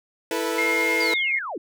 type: chord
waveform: sawtooth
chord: E suspended fourth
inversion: none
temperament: equal with one note detuned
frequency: 329.6 / 440 / 489.9 Hz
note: E4 / A4 / B4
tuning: 0 / 0 / -14 cents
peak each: -24 dBFS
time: 0.31-1.14 s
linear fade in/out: 2 ms
type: tone with pitch glide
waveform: sine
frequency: 2129 to 2143 Hz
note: C7 to C7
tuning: +30 to +41 cents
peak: -21 dBFS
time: 0.58-1.39 s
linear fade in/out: 5 ms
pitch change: +11 cents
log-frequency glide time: 1.08-1.19 s
type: linear sweep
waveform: sine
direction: down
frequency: 4918 to 250 Hz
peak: -28 dBFS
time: 1-1.58 s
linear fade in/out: 5 ms
effects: none